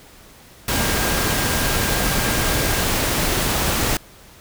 sine tone in noise, 1607 Hz, G6, 43 cents sharp, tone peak -30 dBFS, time 0.69-2.84 s, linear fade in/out 2 ms, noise pink, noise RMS -20 dBFS, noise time 0.68-3.97 s, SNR -13 dB, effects pink hiss -46 dBFS RMS until 4.4 s

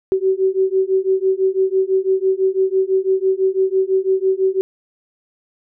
sine beating tone pair, 377.8 / 383.8 Hz, F#4 / G4, +36 / -37 cents, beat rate 6 Hz, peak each -17 dBFS, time 0.12-4.61 s, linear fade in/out 0 ms, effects none

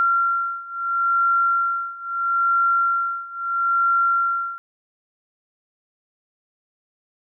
sine beating tone pair, 1373 / 1373.76 Hz, F6 / F6, -30 / -29 cents, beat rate 0.76 Hz, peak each -22 / -20 dBFS, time 0-4.58 s, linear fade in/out 0 ms, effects none

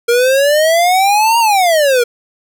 square exponential two-way sweep, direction up then down, 466.2 to 944 to 466.2 Hz, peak -9 dBFS, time 0.08-2.04 s, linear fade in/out 10 ms, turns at 1.39 s, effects none

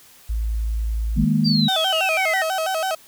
sine tone, 55.2 Hz, A1, 6 cents sharp, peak -20 dBFS, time 0.29-1.25 s, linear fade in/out 10 ms
sine chord, D# suspended fourth, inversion none, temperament equal with one note detuned, 157.28 / 207.7 / 233.1 Hz, D#3 / G#3 / A#3, +19 / 0 / 0 cents, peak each -20 dBFS, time 1.16-1.69 s, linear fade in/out 20 ms
sine exponential sweep, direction down, 4799 to 1808 Hz, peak -20 dBFS, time 1.44-2.44 s, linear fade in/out 20 ms
35% pulse tone with vibrato, 698.5 Hz, F5, in tune, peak -19 dBFS, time 1.68-2.95 s, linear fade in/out 5 ms, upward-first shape square, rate 6.1 Hz, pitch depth 150 cents each way
effects white hiss -49 dBFS RMS until 3.07 s

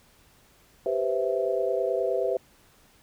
sine chord, C major seventh, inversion second, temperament equal, 392 / 493.9 / 523.3 / 659.3 Hz, G4 / B4 / C5 / E5, 0 / 0 / 0 / 0 cents, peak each -29 dBFS, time 0.86-2.37 s, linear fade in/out 2 ms, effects pink hiss -59 dBFS RMS until 3.02 s

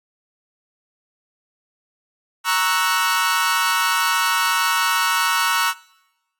sawtooth chord, F# dominant seventh, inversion first, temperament equal, 932.3 / 1108.7 / 1318.5 / 1480 Hz, A#5 / C#6 / E6 / F#6, 0 / 0 / 0 / 0 cents, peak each -19 dBFS, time 2.44-5.74 s, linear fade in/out 50 ms, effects noise-tail reverb RT60 1.0 s tail -23 dB re dry + AAC 64 kbps

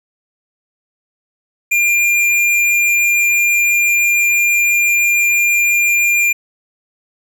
sine tone with tanh clipping, 2399 Hz, D7, 36 cents sharp, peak -12 dBFS, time 1.71-6.33 s, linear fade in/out 10 ms, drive 17 dB, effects none

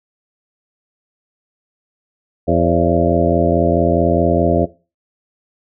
harmonic tone with a mistuned harmonic, 84.7 Hz, E2, 48 cents sharp, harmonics 1 / 2 / 3 / 4 / 5 / 6 / 7 / 8, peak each -20 / -20 / -20 / -20 / -20 / -20 / -20 / -20 dBFS, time 2.47-4.66 s, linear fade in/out 20 ms, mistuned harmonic 6, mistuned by +80 cents, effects noise-tail reverb RT60 0.3 s tail -17 dB re dry

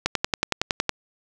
click train, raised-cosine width 0.2 ms, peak -3 dBFS, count 10, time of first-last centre 0.06-0.893 s, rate 10.8 Hz, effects none

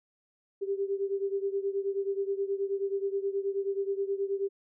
sine beating tone pair, 392 / 401.4 Hz, G4 / G4, 0 / +41 cents, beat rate 9.4 Hz, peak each -30 / -33 dBFS, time 0.61-4.49 s, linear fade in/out 20 ms, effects none

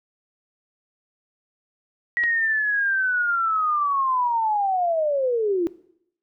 sine linear sweep, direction down, 1922 to 326.5 Hz, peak -19 dBFS, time 2.17-5.67 s, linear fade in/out 0 ms
clicks, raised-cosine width 0.3 ms, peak -20 dBFS, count 2, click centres 2.236 / 2.239 s
effects noise-tail reverb RT60 0.7 s tail -19 dB re dry

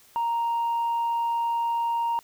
sine tone, 932.3 Hz, A#5, in tune, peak -21 dBFS, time 0.16-2.19 s, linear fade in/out 0 ms, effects tanh soft clip ceiling -21 dBFS + white hiss -56 dBFS RMS until 2.23 s

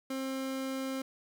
30% pulse tone, 265.6 Hz, C4, 26 cents sharp, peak -31 dBFS, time 0.1-1.02 s, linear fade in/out 5 ms, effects none

